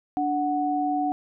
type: tone pair together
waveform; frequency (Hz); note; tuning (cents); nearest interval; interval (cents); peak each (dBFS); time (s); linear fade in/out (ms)
sine; 292.7 / 740; D4 / F#5; -6 / 0; octave + major third; 1606; -26 / -24; 0.17-1.12; 0
effects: none